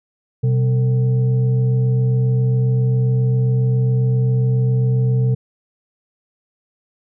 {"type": "tone with frequency modulation", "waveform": "sine", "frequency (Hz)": 126.8, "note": "B2", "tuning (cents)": 46, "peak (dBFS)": -13, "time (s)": [0.43, 5.35], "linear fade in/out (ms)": 10, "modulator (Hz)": 321, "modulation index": 0.37, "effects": []}